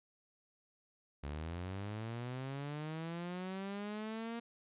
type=linear sweep; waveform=sawtooth; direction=up; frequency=69.3 to 235.1 Hz; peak=-36 dBFS; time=1.23-4.4 s; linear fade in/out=10 ms; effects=resampled to 8000 Hz